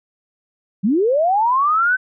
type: linear sweep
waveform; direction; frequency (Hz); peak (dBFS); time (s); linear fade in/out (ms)
sine; up; 174.61 to 1544; -13; 0.83-1.97; 20
effects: none